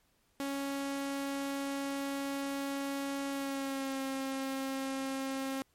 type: tone with pitch glide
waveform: sawtooth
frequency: 277.2 to 268.5 Hz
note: C#4 to C4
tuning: 0 to +45 cents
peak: -30 dBFS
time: 0.4-5.62 s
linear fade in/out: 0 ms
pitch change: -55 cents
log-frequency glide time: 3.29-4.01 s
effects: pink hiss -72 dBFS RMS until 5.74 s + MP3 64 kbps